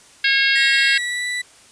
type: harmonic tone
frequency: 544 Hz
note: C#5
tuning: 33 cents flat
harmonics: 3 / 4 / 5 / 6 / 7 / 8 / 9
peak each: -18 / -20 / -22 / -24 / -25 / -26 / -27 dBFS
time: 0.24-0.98 s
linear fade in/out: 5 ms
type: tone with pitch glide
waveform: 35% pulse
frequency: 1907 to 1970.8 Hz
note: A#6 to B6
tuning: +39 to -4 cents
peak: -20 dBFS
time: 0.55-1.42 s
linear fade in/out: 10 ms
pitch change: +57 cents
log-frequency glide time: 0.69-1.26 s
effects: white hiss -48 dBFS RMS until 1.71 s + resampled to 22050 Hz